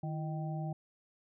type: harmonic tone with a mistuned harmonic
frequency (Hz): 155.56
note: D#3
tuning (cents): 0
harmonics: 1 / 2 / 4 / 5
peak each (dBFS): -35 / -47 / -47 / -45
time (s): 0.03-0.73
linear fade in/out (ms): 5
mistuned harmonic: 2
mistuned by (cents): +120
effects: none